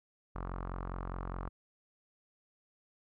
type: tone with low-pass filter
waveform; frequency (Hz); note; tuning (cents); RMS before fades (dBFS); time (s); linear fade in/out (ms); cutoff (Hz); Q
sawtooth; 44.87; F1; +48; -40; 0.35-1.49; 10; 1200; 3.4
effects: none